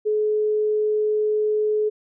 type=tone; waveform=sine; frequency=426 Hz; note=G#4; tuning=44 cents sharp; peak=-18 dBFS; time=0.05-1.9 s; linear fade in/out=20 ms; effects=none